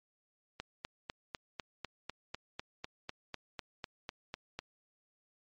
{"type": "click train", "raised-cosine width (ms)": 0.2, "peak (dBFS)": -21, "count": 17, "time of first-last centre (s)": [0.6, 4.59], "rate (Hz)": 4.01, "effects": ["low-pass 5000 Hz 12 dB/octave", "MP3 48 kbps"]}